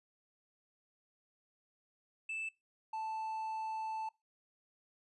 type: tone pair in turn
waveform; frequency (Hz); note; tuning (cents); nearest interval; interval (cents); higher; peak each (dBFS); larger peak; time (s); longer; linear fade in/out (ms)
triangle; 2637 / 880; E7 / A5; 0 / 0; octave + perfect fifth; 1900; first; -36 / -35; second; 2.29-2.49 / 2.93-4.09; second; 5
effects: noise-tail reverb RT60 0.2 s tail -22 dB re dry + resampled to 24000 Hz